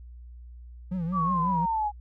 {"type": "tone with vibrato", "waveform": "triangle", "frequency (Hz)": 174.61, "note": "F3", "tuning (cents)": 0, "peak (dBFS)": -25, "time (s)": [0.91, 1.66], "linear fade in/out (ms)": 10, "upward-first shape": "triangle", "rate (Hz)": 5.5, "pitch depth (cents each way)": 150}
{"type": "exponential sweep", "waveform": "sine", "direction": "down", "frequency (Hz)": [1174.7, 820], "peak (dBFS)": -24, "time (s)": [1.12, 1.92], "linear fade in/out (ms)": 50}
{"effects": ["added 60 Hz sine -42 dBFS peak until 2 s"]}